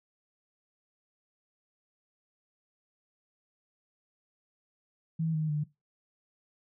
sine tone with pitch steps, 161.6 / 155.8 / 149.7 Hz, E3 / D#3 / D3, -34 / +3 / +33 cents, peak -27 dBFS, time 5.19-5.64 s, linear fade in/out 10 ms, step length 150 ms, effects noise-tail reverb RT60 0.2 s tail -18 dB re dry

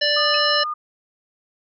harmonic tone, 587.3 Hz, D5, in tune, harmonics 1 / 3 / 5 / 7 / 9, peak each -23 / -23 / -23 / -23 / -23 dBFS, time 0.01-0.64 s, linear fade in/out 10 ms
sine tone, 1218 Hz, D#6, 37 cents flat, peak -23 dBFS, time 0.16-0.74 s, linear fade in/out 10 ms
sine tone with exponential decay, 2577 Hz, E7, 40 cents flat, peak -22 dBFS, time 0.34-0.41 s, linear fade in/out 2 ms, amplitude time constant 15 ms
effects none

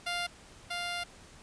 10% pulse tone pair in turn, 700 / 700 Hz, F5 / F5, +4 / +4 cents, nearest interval unison, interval 0 cents, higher neither, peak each -23 / -25 dBFS, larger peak first, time 0.06-0.27 / 0.7-1.04 s, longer second, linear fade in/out 10 ms, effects pink hiss -54 dBFS RMS until 1.42 s + resampled to 22050 Hz

